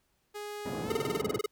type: tone with pitch glide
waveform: sawtooth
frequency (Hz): 415.3 to 452.9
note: G#4 to A#4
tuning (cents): 0 to -50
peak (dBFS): -34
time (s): 0.34-1.22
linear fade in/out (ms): 20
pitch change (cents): +150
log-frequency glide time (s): 0.83-0.92
type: band-pass noise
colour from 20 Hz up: white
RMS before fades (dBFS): -37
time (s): 0.65-1.39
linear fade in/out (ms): 10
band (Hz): 110 to 380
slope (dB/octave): 12
type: tone bursts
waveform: square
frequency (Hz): 421.5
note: G#4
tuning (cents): +26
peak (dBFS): -28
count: 12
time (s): 0.9-1.461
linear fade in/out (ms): 5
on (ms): 22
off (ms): 27
effects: pink hiss -74 dBFS RMS until 1.51 s